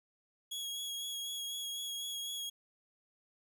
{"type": "tone with vibrato", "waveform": "sawtooth", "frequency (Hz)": 3322, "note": "G#7", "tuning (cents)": 0, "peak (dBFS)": -35, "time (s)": [0.51, 2.5], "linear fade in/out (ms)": 10, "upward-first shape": "sine", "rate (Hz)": 4, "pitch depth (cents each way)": 18, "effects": []}